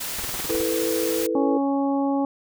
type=noise; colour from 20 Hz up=white; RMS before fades=-30 dBFS; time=0-1.27 s; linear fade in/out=10 ms
type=noise bursts; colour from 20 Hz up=pink; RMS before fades=-31 dBFS; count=9; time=0.18-0.616 s; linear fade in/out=5 ms; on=20 ms; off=32 ms
type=chord; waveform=sine; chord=E suspended fourth; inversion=none; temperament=just; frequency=329.6 / 439.5 / 494.4 Hz; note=E4 / A4 / B4; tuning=0 / -2 / +2 cents; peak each=-26 dBFS; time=0.49-1.58 s; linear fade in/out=10 ms
type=harmonic tone; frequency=277.2 Hz; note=C#4; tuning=in tune; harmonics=1 / 2 / 3 / 4; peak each=-21 / -28 / -28 / -36 dBFS; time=1.35-2.25 s; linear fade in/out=2 ms
effects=none